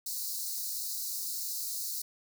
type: high-pass noise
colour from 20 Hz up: white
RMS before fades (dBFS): -36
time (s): 0.06-2.02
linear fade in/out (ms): 5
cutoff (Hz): 4000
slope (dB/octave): 96
effects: none